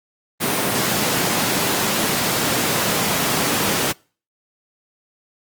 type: high-pass noise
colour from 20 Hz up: pink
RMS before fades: -20 dBFS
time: 0.4-3.93 s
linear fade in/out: 20 ms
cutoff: 130 Hz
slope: 24 dB/octave
effects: noise-tail reverb RT60 0.4 s tail -26 dB re dry + Opus 32 kbps